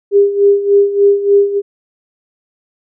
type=tone with tremolo; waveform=sine; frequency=402.4 Hz; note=G4; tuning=45 cents sharp; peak=-4 dBFS; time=0.11-1.62 s; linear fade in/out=50 ms; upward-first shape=sine; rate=3.4 Hz; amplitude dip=75%; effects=none